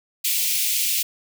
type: high-pass noise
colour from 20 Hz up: white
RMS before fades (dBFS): -22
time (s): 0.24-1.03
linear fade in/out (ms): 10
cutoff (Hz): 2200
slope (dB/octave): 48
effects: none